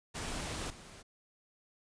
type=noise with level steps; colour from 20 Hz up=pink; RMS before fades=-39 / -52 dBFS; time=0.14-1.03 s; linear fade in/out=20 ms; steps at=0.7 s; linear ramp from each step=2 ms; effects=resampled to 22050 Hz